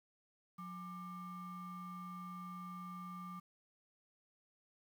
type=ring-modulated tone; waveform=triangle; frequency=504 Hz; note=B4; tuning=35 cents sharp; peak=-40 dBFS; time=0.58-3.4 s; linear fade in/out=10 ms; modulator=684 Hz; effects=11-bit